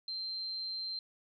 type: tone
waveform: sine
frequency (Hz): 4138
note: C8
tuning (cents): -20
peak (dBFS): -36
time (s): 0.08-0.99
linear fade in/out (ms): 2
effects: none